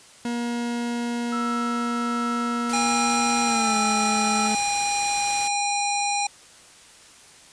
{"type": "tone with pitch glide", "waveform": "40% pulse", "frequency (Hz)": [237.9, 215.6], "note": ["A#3", "A3"], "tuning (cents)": [35, -35], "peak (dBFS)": -24, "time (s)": [0.25, 4.55], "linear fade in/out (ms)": 2, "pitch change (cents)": -170, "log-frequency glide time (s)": [3.43, 3.78]}
{"type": "tone with tremolo", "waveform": "sine", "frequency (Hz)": 1327, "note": "E6", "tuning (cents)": 11, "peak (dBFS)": -26, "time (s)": [1.32, 4.48], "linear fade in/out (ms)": 10, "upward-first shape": "triangle", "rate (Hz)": 1.3, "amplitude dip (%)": 25}
{"type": "noise", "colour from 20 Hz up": "white", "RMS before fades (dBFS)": -33, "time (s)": [2.69, 5.48], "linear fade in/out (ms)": 5}
{"type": "harmonic tone", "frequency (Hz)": 813, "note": "G#5", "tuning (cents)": -37, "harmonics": [1, 3, 5, 7, 9, 10], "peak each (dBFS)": [-24, -29, -31, -32, -34, -34], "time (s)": [2.73, 6.27], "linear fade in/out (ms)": 5}
{"effects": ["white hiss -49 dBFS RMS until 7.52 s", "resampled to 22050 Hz"]}